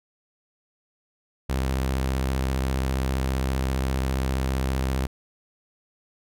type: tone with vibrato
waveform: sawtooth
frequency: 65.8 Hz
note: C2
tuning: 10 cents sharp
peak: -19 dBFS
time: 1.49-5.07 s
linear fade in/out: 10 ms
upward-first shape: triangle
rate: 15 Hz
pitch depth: 55 cents each way
effects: none